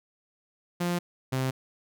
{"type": "tone pair in turn", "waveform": "sawtooth", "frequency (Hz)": [175.1, 130.9], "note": ["F3", "C3"], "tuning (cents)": [5, 1], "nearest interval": "perfect fourth", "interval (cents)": 504, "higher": "first", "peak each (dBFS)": -22, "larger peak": "neither", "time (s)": [[0.8, 0.99], [1.32, 1.51]], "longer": "neither", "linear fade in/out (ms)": 10, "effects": []}